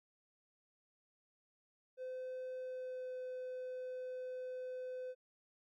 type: tone with pitch glide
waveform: triangle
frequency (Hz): 512 to 508.2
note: C5 to B4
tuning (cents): -38 to +49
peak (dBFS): -39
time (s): 1.97-5.15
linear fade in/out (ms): 50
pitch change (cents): -13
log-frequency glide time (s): 2.56-3.17
effects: tanh soft clip ceiling -35 dBFS